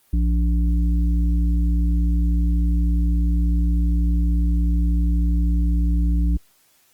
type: harmonic tone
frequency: 58.27 Hz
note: A#1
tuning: in tune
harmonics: 1 / 3 / 5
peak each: -16 / -26 / -30 dBFS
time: 0.13-6.37 s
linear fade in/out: 5 ms
effects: white hiss -59 dBFS RMS until 6.93 s + Opus 24 kbps